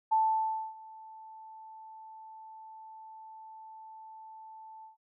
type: tone with ADSR envelope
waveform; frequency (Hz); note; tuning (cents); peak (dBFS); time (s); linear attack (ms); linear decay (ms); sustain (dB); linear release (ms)
sine; 880; A5; 0; -22; 0.11-4.97; 16; 610; -24; 130
effects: none